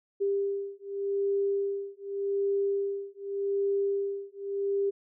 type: beating tone pair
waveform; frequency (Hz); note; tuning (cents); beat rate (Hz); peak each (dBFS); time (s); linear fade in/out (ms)
sine; 397.4 / 398.25; G4 / G4; +24 / +27; 0.85; -30; 0.2-4.91; 20
effects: none